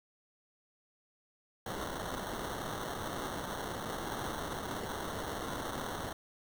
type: noise with sample-and-hold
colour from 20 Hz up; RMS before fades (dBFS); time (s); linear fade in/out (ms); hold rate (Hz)
blue; -39; 1.66-6.13; 5; 2450
effects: none